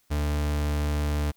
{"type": "tone", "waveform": "40% pulse", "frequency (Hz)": 74, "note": "D2", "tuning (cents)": 14, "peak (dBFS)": -23, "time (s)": [0.1, 1.32], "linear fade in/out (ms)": 20, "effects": ["white hiss -67 dBFS RMS until 1.36 s"]}